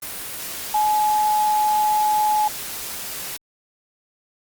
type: tone in noise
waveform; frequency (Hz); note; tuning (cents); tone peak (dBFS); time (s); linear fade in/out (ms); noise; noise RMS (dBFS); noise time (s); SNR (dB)
sine; 849; G#5; +38; -16; 0.74-2.48; 5; white; -31; 0.02-3.37; +12
effects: Opus 32 kbps